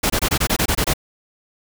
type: noise bursts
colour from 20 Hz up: pink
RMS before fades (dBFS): -18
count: 10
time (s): 0.03-0.937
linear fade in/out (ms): 10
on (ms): 70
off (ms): 23
effects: none